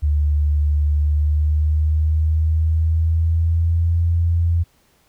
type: tone with pitch glide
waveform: sine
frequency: 74 to 84.51 Hz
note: D2 to E2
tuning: +14 to +44 cents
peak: -14 dBFS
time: 0.02-4.64 s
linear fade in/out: 20 ms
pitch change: +230 cents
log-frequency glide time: 0.95-3.99 s
effects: pink hiss -59 dBFS RMS until 5.08 s